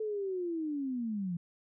sine linear sweep, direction down, 440 to 166.3 Hz, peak -32 dBFS, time 0-1.37 s, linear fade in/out 5 ms, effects none

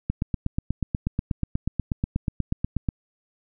click train, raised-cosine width 5 ms, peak -11 dBFS, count 24, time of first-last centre 0.1-2.888 s, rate 8.25 Hz, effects none

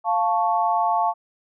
sine chord, F augmented, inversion none, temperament equal, 698.5 / 880 / 1108.7 Hz, F5 / A5 / C#6, 0 / 0 / 0 cents, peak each -22 / -21 / -25 dBFS, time 0.04-1.14 s, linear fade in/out 50 ms, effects none

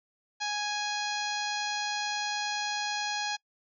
harmonic tone, 830.6 Hz, G#5, in tune, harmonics 1 / 2 / 3 / 4 / 5 / 6 / 7 / 8, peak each -34 / -36 / -39 / -40 / -37 / -41 / -43 / -44 dBFS, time 0.4-3.37 s, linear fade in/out 20 ms, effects noise-tail reverb RT60 0.1 s tail -25 dB re dry

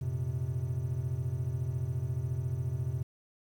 triangle chord, F suspended fourth, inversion none, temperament equal with one note detuned, 89.24 / 116.54 / 130.81 Hz, F2 / Bb2 / C3, +38 / 0 / 0 cents, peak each -35 / -34 / -31 dBFS, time 0.01-3.03 s, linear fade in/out 10 ms, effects 10-bit

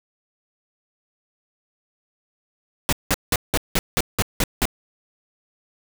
pink noise bursts, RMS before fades -19 dBFS, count 9, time 2.89-4.654 s, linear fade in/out 0 ms, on 36 ms, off 180 ms, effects none

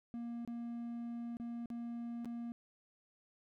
triangle tone with dropouts, 235.5 Hz, A#3, 18 cents sharp, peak -38 dBFS, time 0.14-2.52 s, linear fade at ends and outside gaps 0 ms, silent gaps 0.45-0.476 / 1.369-1.399 / 1.658-1.702 / 2.247-2.256 s, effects none

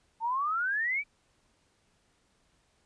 sine exponential sweep, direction up, 880 to 2355 Hz, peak -27 dBFS, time 0.2-1.04 s, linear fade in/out 50 ms, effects pink hiss -70 dBFS RMS until 2.85 s + resampled to 22050 Hz

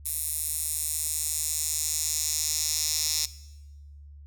10% pulse tone with high-pass filter sweep, 154.5 Hz, D#3, 12 cents flat, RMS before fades -29 dBFS, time 0.05-3.26 s, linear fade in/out 10 ms, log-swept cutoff 10000 to 5500 Hz, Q 2.2, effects noise-tail reverb RT60 1.0 s tail -18 dB re dry + added 72 Hz sine -44 dBFS peak until 4.26 s

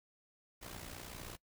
pink noise with amplitude modulation, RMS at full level -45 dBFS, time 0.61-1.37 s, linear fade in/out 20 ms, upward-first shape sine, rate 59.8 Hz, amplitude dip 70%, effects noise-tail reverb RT60 0.1 s tail -22 dB re dry

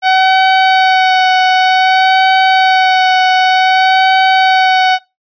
sawtooth tone with vibrato, 752 Hz, F#5, 28 cents sharp, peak -3 dBFS, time 0.02-4.99 s, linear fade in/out 50 ms, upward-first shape sine, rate 0.54 Hz, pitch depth 16 cents each way, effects noise-tail reverb RT60 0.2 s tail -19 dB re dry + resampled to 11025 Hz

